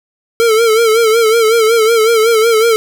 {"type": "tone with vibrato", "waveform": "square", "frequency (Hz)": 450, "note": "A4", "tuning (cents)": 39, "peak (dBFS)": -8, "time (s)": [0.4, 2.76], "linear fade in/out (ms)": 0, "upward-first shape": "sine", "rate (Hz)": 5.4, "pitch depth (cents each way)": 73, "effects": []}